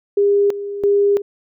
sine tone with tremolo, 404.2 Hz, G#4, 47 cents flat, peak -11 dBFS, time 0.17-1.22 s, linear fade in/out 5 ms, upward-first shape square, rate 1.5 Hz, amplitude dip 75%, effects none

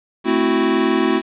square chord, F# half-diminished seventh, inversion first, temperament equal, 220 / 261.6 / 329.6 / 370 Hz, A3 / C4 / E4 / F#4, 0 / 0 / 0 / 0 cents, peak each -23 / -21 / -20 / -20 dBFS, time 0.24-1.22 s, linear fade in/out 50 ms, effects resampled to 8000 Hz + 7-bit

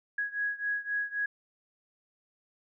sine beating tone pair, 1661.2 / 1665 Hz, G#6 / G#6, 0 / +4 cents, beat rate 3.8 Hz, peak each -32 / -34 dBFS, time 0.18-1.26 s, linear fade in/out 5 ms, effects none

